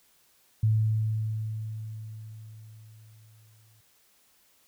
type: tone with exponential decay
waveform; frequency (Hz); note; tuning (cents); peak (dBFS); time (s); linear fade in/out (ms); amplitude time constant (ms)
sine; 109.3; A2; -11; -19; 0.63-3.81; 5; 690
effects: white hiss -64 dBFS RMS until 4.67 s